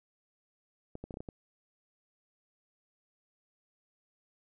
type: clicks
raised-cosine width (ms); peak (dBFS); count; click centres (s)
2; -28; 7; 0.954 / 1.04 / 1.108 / 1.141 / 1.171 / 1.205 / 1.288
effects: none